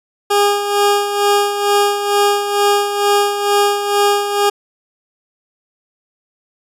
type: tone with tremolo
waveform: 20% pulse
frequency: 407.6 Hz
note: G#4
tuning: 32 cents flat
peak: -5 dBFS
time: 0.3-4.5 s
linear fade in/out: 10 ms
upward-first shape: sine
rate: 2.2 Hz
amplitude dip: 60%
effects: resampled to 32000 Hz